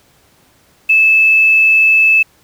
sine tone with quantisation, 2618 Hz, E7, 13 cents flat, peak -6 dBFS, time 0.89-2.23 s, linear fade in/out 10 ms, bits 6, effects pink hiss -51 dBFS RMS until 2.43 s + high-pass 60 Hz 12 dB/octave

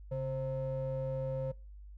triangle ring-modulated tone, 196 Hz, G3, in tune, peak -28 dBFS, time 0.11-1.52 s, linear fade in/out 10 ms, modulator 332 Hz, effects noise-tail reverb RT60 0.3 s tail -22 dB re dry + added 50 Hz sine -47 dBFS peak until 1.97 s

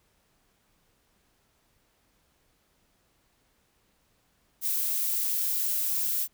violet noise, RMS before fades -28 dBFS, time 4.61-6.28 s, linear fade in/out 50 ms, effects pink hiss -69 dBFS RMS until 6.33 s

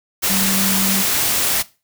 sine tone in noise, 193.7 Hz, G3, 20 cents flat, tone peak -21 dBFS, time 0.29-1.03 s, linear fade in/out 20 ms, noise white, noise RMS -18 dBFS, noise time 0.22-1.63 s, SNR -6 dB, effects noise-tail reverb RT60 0.3 s tail -19 dB re dry

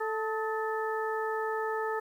harmonic tone with a mistuned harmonic, 439.9 Hz, A4, in tune, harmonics 1 / 2 / 3 / 4, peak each -32 / -35 / -37 / -38 dBFS, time 0-2 s, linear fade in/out 10 ms, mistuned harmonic 3, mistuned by -54 cents, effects 10-bit

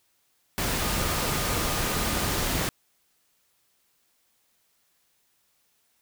sine tone in noise, 1223 Hz, D#6, 30 cents flat, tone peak -38 dBFS, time 0.8-2.4 s, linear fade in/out 0 ms, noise pink, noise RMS -27 dBFS, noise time 0.58-2.69 s, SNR -14 dB, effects white hiss -69 dBFS RMS until 6.01 s

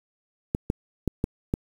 clicks, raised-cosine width 3 ms, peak -10 dBFS, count 5, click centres 0.549 / 0.701 / 1.077 / 1.241 / 1.539 s, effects 7-bit

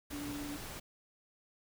sine tone in noise, 290.1 Hz, D4, 21 cents flat, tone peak -40 dBFS, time 0.12-0.57 s, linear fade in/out 10 ms, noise pink, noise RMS -45 dBFS, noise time 0.1-0.8 s, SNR +2 dB, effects none

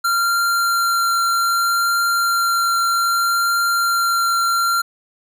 square tone with vibrato, 1379 Hz, F6, 22 cents flat, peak -16 dBFS, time 0.04-4.82 s, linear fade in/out 10 ms, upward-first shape triangle, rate 0.63 Hz, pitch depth 9 cents each way, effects none

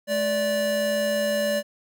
square tone pair together, 214.3 / 581.6 Hz, A3 / D5, -45 / -17 cents, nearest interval octave + perfect fourth, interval 1728 cents, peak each -31 / -23 dBFS, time 0.07-1.63 s, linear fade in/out 50 ms, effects none

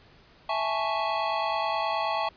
square chord, A major seventh, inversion second, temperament equal, 659.3 / 830.6 / 880 / 1108.7 Hz, E5 / G#5 / A5 / C#6, 0 / 0 / 0 / 0 cents, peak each -32 dBFS, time 0.49-2.29 s, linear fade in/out 5 ms, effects pink hiss -56 dBFS RMS until 2.36 s + resampled to 11025 Hz

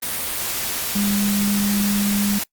sine tone in noise, 202.9 Hz, G#3, 40 cents flat, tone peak -18 dBFS, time 0.95-2.39 s, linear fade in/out 10 ms, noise white, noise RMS -25 dBFS, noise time 0.02-2.44 s, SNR +4 dB, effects noise-tail reverb RT60 0.1 s tail -24 dB re dry + Opus 32 kbps

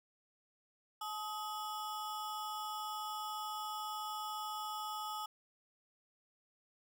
square ring-modulated tone, 1059 Hz, C6, 21 cents sharp, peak -37 dBFS, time 1.01-5.26 s, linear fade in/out 5 ms, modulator 202 Hz, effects none

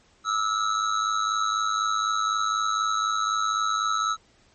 square tone with amplitude modulation, 1302 Hz, E6, 22 cents flat, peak -20 dBFS, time 0.24-4.17 s, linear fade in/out 50 ms, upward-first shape sine, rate 104 Hz, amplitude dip 70%, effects pink hiss -60 dBFS RMS until 4.54 s + MP3 32 kbps

